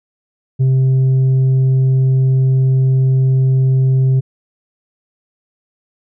sine tone with tanh clipping, 131.5 Hz, C3, 9 cents sharp, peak -10 dBFS, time 0.59-4.21 s, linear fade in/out 20 ms, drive 3 dB, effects none

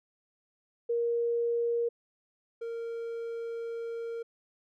sine / triangle tone pair in turn, 470 / 462.7 Hz, A#4 / A#4, +14 / -13 cents, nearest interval unison, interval 27 cents, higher first, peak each -26 / -32 dBFS, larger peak first, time 0.89-1.89 / 2.61-4.23 s, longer second, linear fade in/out 10 ms, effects none

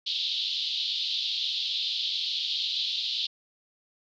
white band-pass noise, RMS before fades -30 dBFS, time 0.06-3.27 s, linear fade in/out 10 ms, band 3200 to 4200 Hz, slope 48 dB/octave, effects none

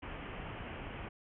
pink low-pass noise, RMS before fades -44 dBFS, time 0.02-1.09 s, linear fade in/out 10 ms, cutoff 3100 Hz, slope 96 dB/octave, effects none

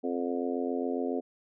harmonic tone with a mistuned harmonic, 87.3 Hz, F2, in tune, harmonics 3 / 4 / 5 / 6 / 7 / 8, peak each -32 / -36 / -34 / -39 / -40 / -41 dBFS, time 0.03-1.21 s, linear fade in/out 20 ms, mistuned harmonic 8, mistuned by +51 cents, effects none

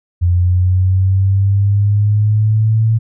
sine linear sweep, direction up, 87.2 to 112.6 Hz, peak -9 dBFS, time 0.21-2.99 s, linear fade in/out 20 ms, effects none

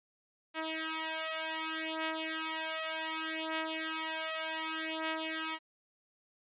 5% pulse beating tone pair, 318.6 / 319.26 Hz, D#4 / D#4, +41 / +45 cents, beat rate 0.66 Hz, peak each -26 dBFS, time 0.54-5.59 s, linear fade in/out 50 ms, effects resampled to 8000 Hz

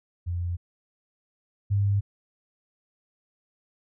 sine tone pair in turn, 87.31 / 100.44 Hz, F2 / G2, 0 / +43 cents, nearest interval major second, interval 243 cents, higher second, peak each -26 / -20 dBFS, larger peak second, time 0.26-0.57 / 1.7-2.01 s, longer neither, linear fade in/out 20 ms, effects none

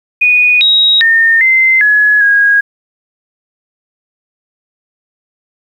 sine tone with pitch steps, 2471 / 3805 / 1822 / 2073 / 1691 / 1642 Hz, D#7 / A#7 / A#6 / C7 / G#6 / G#6, -13 / +35 / -40 / -17 / +31 / -20 cents, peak -5 dBFS, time 0.21-2.61 s, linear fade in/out 10 ms, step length 400 ms, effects 7-bit

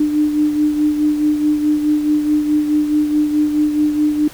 sine beating tone pair, 299.7 / 304.4 Hz, D4 / D#4, +35 / -38 cents, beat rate 4.7 Hz, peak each -13 / -22 dBFS, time 0-4.28 s, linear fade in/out 5 ms, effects pink hiss -38 dBFS RMS until 4.33 s

